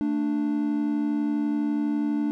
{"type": "tone pair together", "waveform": "triangle", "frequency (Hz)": [222.3, 294.4], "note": ["A3", "D4"], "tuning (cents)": [18, 4], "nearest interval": "perfect fourth", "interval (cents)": 486, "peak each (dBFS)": [-26, -22], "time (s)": [0.01, 2.31], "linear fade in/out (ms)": 0, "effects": []}